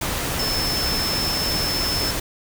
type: tone in noise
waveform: sine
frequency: 5274 Hz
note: E8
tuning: in tune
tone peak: -23 dBFS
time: 0.39-2.11 s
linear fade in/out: 5 ms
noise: pink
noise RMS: -25 dBFS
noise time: 0.01-2.2 s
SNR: -1 dB
effects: none